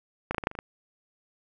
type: clicks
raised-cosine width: 0.5 ms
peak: -13 / -15 / -11 / -19 / -8 / -26 / -25 / -16 dBFS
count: 8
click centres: 0.31 / 0.346 / 0.382 / 0.438 / 0.471 / 0.514 / 0.552 / 0.589 s
effects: none